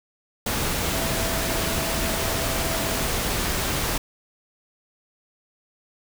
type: tone in noise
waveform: sine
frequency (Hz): 659.3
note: E5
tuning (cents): 0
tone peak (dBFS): -33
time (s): 0.93-3.08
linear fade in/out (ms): 5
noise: pink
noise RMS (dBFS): -25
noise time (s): 0.46-3.98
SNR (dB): -11
effects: none